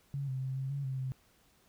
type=tone with pitch steps; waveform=sine; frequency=139.6 / 131.1 / 132 / 133.7 / 140.3 / 132.4 / 130.8 Hz; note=C#3 / C3 / C3 / C3 / C#3 / C3 / C3; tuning=+13 / +4 / +16 / +38 / +21 / +21 / 0 cents; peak=-33 dBFS; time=0.14-1.12 s; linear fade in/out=0 ms; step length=140 ms; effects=pink hiss -67 dBFS RMS until 1.68 s